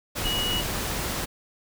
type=tone in noise; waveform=sine; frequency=2913 Hz; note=F#7; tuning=28 cents flat; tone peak=-26 dBFS; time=0.24-0.62 s; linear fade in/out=20 ms; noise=pink; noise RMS=-29 dBFS; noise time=0.15-1.26 s; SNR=0 dB; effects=none